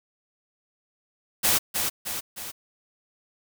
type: noise with echo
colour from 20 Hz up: white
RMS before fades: -21 dBFS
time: 1.43-1.59 s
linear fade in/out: 20 ms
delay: 310 ms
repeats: 3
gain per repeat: -5 dB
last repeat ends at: 2.52 s
effects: none